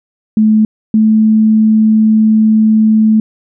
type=tone pair in turn; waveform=sine; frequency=216.4 / 217.9 Hz; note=A3 / A3; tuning=-29 / -17 cents; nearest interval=unison; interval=12 cents; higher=second; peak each=-5 dBFS; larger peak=neither; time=0.37-0.65 / 0.94-3.2 s; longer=second; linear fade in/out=2 ms; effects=none